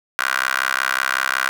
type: tone with high-pass filter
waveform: 15% pulse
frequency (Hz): 65.41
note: C2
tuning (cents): 0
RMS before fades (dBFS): -21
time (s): 0.19-1.49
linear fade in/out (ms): 0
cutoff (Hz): 1400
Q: 4.1
effects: none